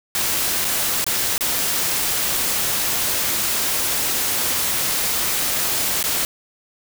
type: noise with dropouts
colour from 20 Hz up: white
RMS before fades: -21 dBFS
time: 0.15-6.25 s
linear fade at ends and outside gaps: 1 ms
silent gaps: 0.646-0.65 / 1.043-1.065 / 1.38-1.408 / 6.028-6.039 s
effects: none